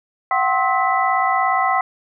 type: tone cluster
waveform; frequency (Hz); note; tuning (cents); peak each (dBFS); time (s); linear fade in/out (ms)
sine; 703 / 760 / 1058 / 1293 / 1989; F5 / F#5 / C6 / E6 / B6; +11 / +46 / +19 / -34 / +12; -26 / -19 / -20 / -22 / -24; 0.31-1.81; 2
effects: none